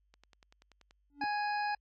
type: click train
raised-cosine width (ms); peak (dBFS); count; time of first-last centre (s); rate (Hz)
0.2; -40; 9; 0.14-0.909; 10.4
type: tone with exponential growth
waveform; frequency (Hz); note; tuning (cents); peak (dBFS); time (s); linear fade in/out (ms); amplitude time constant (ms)
triangle; 286.1; D4; -45; -34; 1.1-1.24; 0; 30
type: harmonic tone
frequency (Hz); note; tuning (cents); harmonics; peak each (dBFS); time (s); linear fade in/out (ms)
830.6; G#5; 0; 1 / 2 / 3 / 5 / 6; -32 / -38 / -44 / -50 / -48; 1.21-1.75; 5
effects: added 50 Hz sine -70 dBFS peak until 1.8 s + AAC 48 kbps